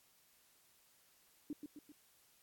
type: tone with echo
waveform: sine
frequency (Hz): 295.6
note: D4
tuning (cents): +11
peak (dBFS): -39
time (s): 1.5-1.53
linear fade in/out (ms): 2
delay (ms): 130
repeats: 3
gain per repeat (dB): -5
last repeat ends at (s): 1.92
effects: white hiss -70 dBFS RMS until 2.42 s + AAC 64 kbps